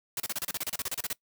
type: noise bursts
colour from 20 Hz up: white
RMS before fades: -32 dBFS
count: 16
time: 0.17-1.13 s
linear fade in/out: 2 ms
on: 30 ms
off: 32 ms
effects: noise-tail reverb RT60 0.1 s tail -22 dB re dry